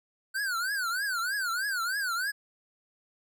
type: tone with vibrato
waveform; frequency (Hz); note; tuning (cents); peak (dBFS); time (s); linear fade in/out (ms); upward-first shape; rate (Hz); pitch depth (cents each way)
square; 1500; F#6; +23; -29; 0.34-2.32; 20; triangle; 3.2; 220
effects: none